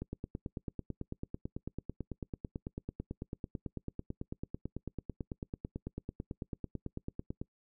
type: click train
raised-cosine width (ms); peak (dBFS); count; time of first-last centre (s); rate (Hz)
3; -25; 68; 0.02-7.415; 9.06
effects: noise-tail reverb RT60 0.1 s tail -24 dB re dry